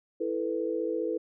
sine chord, E suspended fourth, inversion none, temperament just, 329.6 / 439.5 / 494.4 Hz, E4 / A4 / B4, 0 / -2 / +2 cents, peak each -32 dBFS, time 0.2-1.18 s, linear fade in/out 10 ms, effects none

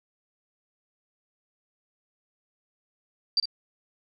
sine tone with echo, 4681 Hz, D8, 7 cents flat, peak -19 dBFS, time 3.37-3.4 s, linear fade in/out 2 ms, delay 56 ms, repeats 1, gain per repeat -9 dB, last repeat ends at 3.456 s, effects none

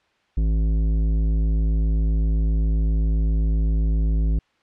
sine tone with tanh clipping, 53.8 Hz, A1, 38 cents flat, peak -19 dBFS, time 0.37-4.39 s, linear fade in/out 5 ms, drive 12 dB, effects white hiss -64 dBFS RMS until 4.62 s + low-pass 3000 Hz 12 dB/octave

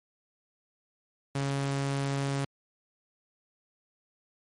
sawtooth tone, 138.59 Hz, C#3, in tune, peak -24 dBFS, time 1.35-2.45 s, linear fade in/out 5 ms, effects MP3 48 kbps

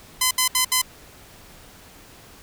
5% pulse tone bursts, 1020 Hz, C6, 44 cents flat, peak -5 dBFS, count 4, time 0.21-0.817 s, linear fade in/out 5 ms, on 100 ms, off 69 ms, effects pink hiss -47 dBFS RMS until 2.42 s

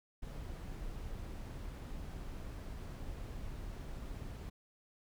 brown noise, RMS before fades -44 dBFS, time 0.22-4.5 s, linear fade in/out 10 ms, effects none

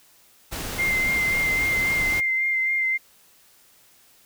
pink noise, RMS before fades -31 dBFS, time 0.51-2.21 s, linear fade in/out 20 ms
sine tone with vibrato, 2093 Hz, C7, in tune, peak -20 dBFS, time 0.78-2.98 s, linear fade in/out 20 ms, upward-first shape sine, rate 3.7 Hz, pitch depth 21 cents each way
clicks, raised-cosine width 3 ms, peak -27 dBFS, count 5, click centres 0.987 / 1.098 / 1.162 / 1.208 / 1.305 s
effects white hiss -56 dBFS RMS until 4.25 s

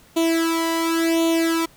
sawtooth tone with flanger, 329.6 Hz, E4, in tune, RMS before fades -20 dBFS, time 0.16-1.66 s, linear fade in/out 10 ms, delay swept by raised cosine 0.29 to 1.02 ms, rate 0.92 Hz, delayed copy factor +0.85, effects pink hiss -52 dBFS RMS until 1.76 s

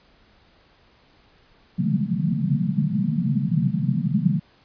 pink band-pass noise, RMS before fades -22 dBFS, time 1.78-4.4 s, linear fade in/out 10 ms, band 130 to 230 Hz, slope 96 dB/octave, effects pink hiss -57 dBFS RMS until 4.64 s + resampled to 11025 Hz

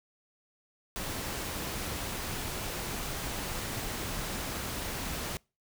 pink noise, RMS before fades -36 dBFS, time 0.96-5.37 s, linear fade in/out 0 ms, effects noise-tail reverb RT60 0.3 s tail -26 dB re dry

